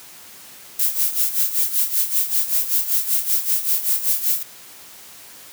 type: noise with tremolo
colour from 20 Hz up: violet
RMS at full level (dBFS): -17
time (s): 0.79-4.43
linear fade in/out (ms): 5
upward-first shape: sine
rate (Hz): 5.2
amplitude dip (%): 75
effects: white hiss -42 dBFS RMS until 5.52 s + high-pass 80 Hz 12 dB/octave